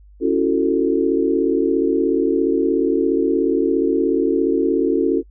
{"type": "chord", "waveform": "sine", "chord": "F# minor seventh", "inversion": "second", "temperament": "just", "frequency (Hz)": [277.5, 333, 370, 444], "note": ["C#4", "E4", "F#4", "A4"], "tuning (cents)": [2, 18, 0, 16], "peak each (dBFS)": -20, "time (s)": [0.2, 5.23], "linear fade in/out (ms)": 50, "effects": ["noise-tail reverb RT60 0.1 s tail -26 dB re dry", "added 50 Hz sine -43 dBFS peak until 5.3 s"]}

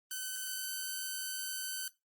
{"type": "tone", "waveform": "5% pulse", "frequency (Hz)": 1521, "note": "F#6", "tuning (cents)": 47, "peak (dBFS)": -26, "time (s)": [0.11, 1.88], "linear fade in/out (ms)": 2, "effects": ["noise-tail reverb RT60 0.2 s tail -17 dB re dry", "Opus 24 kbps"]}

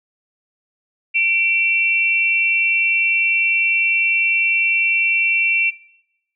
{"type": "tone pair together", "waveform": "sine", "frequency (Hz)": [2340, 2710], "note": ["D7", "E7"], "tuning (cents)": [-7, 47], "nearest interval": "minor third", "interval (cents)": 254, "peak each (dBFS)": -17, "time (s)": [1.14, 5.71], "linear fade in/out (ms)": 20, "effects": ["noise-tail reverb RT60 0.8 s tail -19 dB re dry"]}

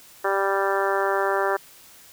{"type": "harmonic tone", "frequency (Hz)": 196, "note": "G3", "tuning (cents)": 0, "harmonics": [2, 3, 4, 5, 6, 7, 8, 9], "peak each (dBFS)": [-25, -27, -28, -29, -30, -30, -31, -32], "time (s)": [0.24, 1.57], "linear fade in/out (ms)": 10, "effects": ["white hiss -49 dBFS RMS until 2.12 s"]}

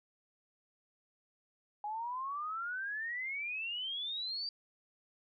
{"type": "exponential sweep", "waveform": "sine", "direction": "up", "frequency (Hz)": [823, 4700], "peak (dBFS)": -36, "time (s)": [1.84, 4.49], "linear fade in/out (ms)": 2, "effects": []}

